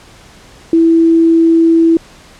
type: tone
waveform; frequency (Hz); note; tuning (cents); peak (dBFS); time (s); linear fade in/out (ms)
sine; 329.6; E4; 0; -5; 0.73-1.97; 2
effects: pink hiss -40 dBFS RMS until 2.39 s + low-pass 8000 Hz 12 dB/octave